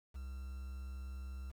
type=tone with quantisation; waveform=triangle; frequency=65.41 Hz; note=C2; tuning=in tune; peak=-40 dBFS; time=0.14-1.52 s; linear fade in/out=20 ms; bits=10; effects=none